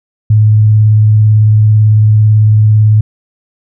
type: tone with vibrato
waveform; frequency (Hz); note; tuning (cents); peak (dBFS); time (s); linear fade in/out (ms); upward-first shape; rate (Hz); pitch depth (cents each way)
sine; 107.3; A2; -43; -3; 0.3-3.01; 5; sine; 18; 18
effects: none